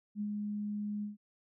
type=tone with ADSR envelope; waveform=sine; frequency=207.8 Hz; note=G#3; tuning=1 cent sharp; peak=-32 dBFS; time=0.15-1.17 s; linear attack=57 ms; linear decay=65 ms; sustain=-2 dB; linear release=140 ms; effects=none